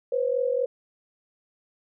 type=tone pair together; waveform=sine; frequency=492.8 / 536.9 Hz; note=B4 / C5; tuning=-4 / +45 cents; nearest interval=minor second; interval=149 cents; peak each=-24 / -26 dBFS; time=0.12-0.66 s; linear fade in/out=5 ms; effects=none